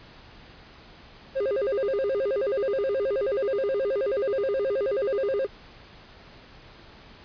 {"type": "tone with vibrato", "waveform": "triangle", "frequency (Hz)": 466.2, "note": "A#4", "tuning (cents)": 0, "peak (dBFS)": -21, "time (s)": [1.35, 5.47], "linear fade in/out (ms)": 20, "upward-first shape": "square", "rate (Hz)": 9.4, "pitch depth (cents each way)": 240, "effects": ["pink hiss -49 dBFS RMS until 7.24 s", "resampled to 11025 Hz"]}